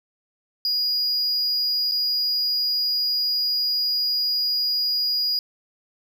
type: tone with dropouts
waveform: triangle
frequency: 4886 Hz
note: D#8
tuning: 32 cents flat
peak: -19 dBFS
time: 0.65-5.39 s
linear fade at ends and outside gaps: 1 ms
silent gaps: 1.913-1.919 s
effects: none